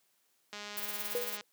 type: click train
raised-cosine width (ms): 0.2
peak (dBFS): -26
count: 183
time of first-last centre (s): 0.53-1.409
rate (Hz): 207
type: noise with tremolo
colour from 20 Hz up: violet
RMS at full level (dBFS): -36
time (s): 0.77-1.37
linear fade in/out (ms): 0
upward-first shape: sine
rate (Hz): 18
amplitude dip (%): 70
type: tone with exponential decay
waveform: sine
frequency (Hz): 484.8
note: B4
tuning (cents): -32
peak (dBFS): -28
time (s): 1.15-1.44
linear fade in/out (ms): 0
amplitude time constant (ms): 61
effects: white hiss -73 dBFS RMS until 1.52 s + high-pass 150 Hz 12 dB/octave